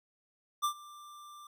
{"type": "tone with ADSR envelope", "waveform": "square", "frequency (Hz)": 1183, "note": "D6", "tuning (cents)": 12, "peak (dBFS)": -27, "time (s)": [0.62, 1.47], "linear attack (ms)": 24, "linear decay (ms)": 89, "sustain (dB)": -22, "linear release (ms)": 3, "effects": []}